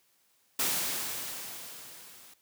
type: noise with level ramp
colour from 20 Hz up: white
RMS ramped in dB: -28 to -54 dBFS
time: 0.59-2.34 s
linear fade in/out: 5 ms
effects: white hiss -69 dBFS RMS until 2.41 s + high-pass 100 Hz 12 dB/octave